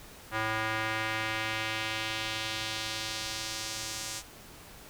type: tone with band-pass filter sweep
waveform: square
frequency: 110 Hz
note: A2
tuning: in tune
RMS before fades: -34 dBFS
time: 0.31-4.23 s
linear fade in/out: 50 ms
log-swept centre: 1500 to 7100 Hz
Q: 1.3
effects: pink hiss -50 dBFS RMS until 4.89 s